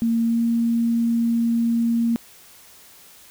sine tone with pitch glide, 229.9 to 232.2 Hz, A#3 to A#3, -24 to -7 cents, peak -17 dBFS, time 0.02-2.16 s, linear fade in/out 0 ms, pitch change +17 cents, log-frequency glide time 0.24-0.4 s, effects white hiss -48 dBFS RMS until 3.3 s

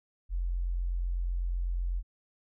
sine tone, 44 Hz, F1, 14 cents sharp, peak -28 dBFS, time 0.29-2.03 s, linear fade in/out 50 ms, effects none

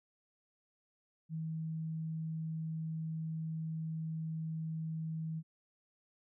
sine tone, 160.1 Hz, D#3, 50 cents sharp, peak -36 dBFS, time 1.29-5.43 s, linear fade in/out 50 ms, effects none

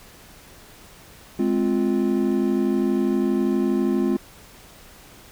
triangle chord, F minor, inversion first, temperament just, 209.5 / 261.9 / 349.2 Hz, Ab3 / C4 / F4, +15 / +2 / 0 cents, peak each -21 dBFS, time 1.39-4.17 s, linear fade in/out 5 ms, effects pink hiss -47 dBFS RMS until 5.31 s

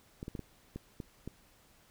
clicks, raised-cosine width 3 ms, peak -27 dBFS, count 7, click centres 0.229 / 0.281 / 0.352 / 0.393 / 0.76 / 1.002 / 1.276 s, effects pink hiss -64 dBFS RMS until 1.9 s

